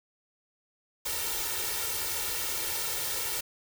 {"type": "noise with comb filter", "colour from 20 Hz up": "white", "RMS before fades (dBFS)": -32, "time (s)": [1.05, 3.41], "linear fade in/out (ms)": 10, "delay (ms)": 2.2, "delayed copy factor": 0.85, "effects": []}